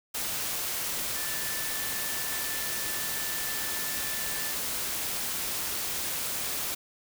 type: tone in noise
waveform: sine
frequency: 1760 Hz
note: A6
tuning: in tune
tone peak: -40 dBFS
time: 1.15-4.53 s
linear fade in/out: 10 ms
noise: white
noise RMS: -32 dBFS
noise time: 0.14-6.75 s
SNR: -11 dB
effects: none